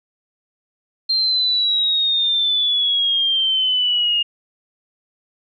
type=exponential sweep; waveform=sine; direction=down; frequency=4186 to 2835 Hz; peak=-15 dBFS; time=1.09-4.23 s; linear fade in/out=10 ms; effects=none